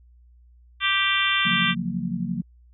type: harmonic tone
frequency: 392 Hz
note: G4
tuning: in tune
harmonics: 3 / 4 / 5 / 6 / 7 / 8 / 9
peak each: -27 / -27 / -27 / -27 / -27 / -27 / -27 dBFS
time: 0.8-1.75 s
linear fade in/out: 50 ms
type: chord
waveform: sine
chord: Gb major seventh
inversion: second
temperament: just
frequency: 138.75 / 173.43 / 185 / 231.2 Hz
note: Db3 / F3 / Gb3 / Bb3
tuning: +2 / -12 / 0 / -14 cents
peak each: -35 / -29 / -29 / -30 dBFS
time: 1.45-2.42 s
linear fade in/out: 10 ms
effects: added 60 Hz sine -50 dBFS peak until 2.73 s

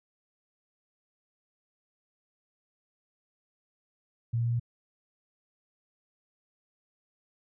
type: tone with pitch steps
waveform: sine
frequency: 116.54 / 117.35 / 118.17 / 118.99 Hz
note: A#2 / A#2 / A#2 / A#2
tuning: 0 / +12 / +24 / +36 cents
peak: -25 dBFS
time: 4.33-4.598 s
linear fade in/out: 10 ms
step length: 67 ms
effects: none

